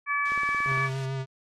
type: harmonic tone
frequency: 574 Hz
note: D5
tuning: 40 cents flat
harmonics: 2 / 3 / 4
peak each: -27 / -29 / -28 dBFS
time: 0.06-0.9 s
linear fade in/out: 50 ms
type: noise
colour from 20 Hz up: white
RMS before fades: -42 dBFS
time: 0.25-1.06 s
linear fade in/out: 5 ms
type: click train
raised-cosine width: 2 ms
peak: -29 dBFS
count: 9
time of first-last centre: 0.32-0.775 s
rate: 17.6 Hz
type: tone with vibrato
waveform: square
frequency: 133.7 Hz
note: C3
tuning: 38 cents sharp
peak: -29 dBFS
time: 0.65-1.26 s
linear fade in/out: 50 ms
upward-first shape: triangle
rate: 6.7 Hz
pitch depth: 25 cents each way
effects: low-pass 5000 Hz 12 dB/octave + MP3 64 kbps